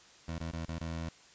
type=tone with dropouts; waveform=20% pulse; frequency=82.2 Hz; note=E2; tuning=4 cents flat; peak=-31 dBFS; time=0.28-1.09 s; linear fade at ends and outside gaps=5 ms; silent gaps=0.383-0.402 / 0.514-0.533 / 0.654-0.683 / 0.785-0.807 s; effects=white hiss -58 dBFS RMS until 1.34 s + resampled to 16000 Hz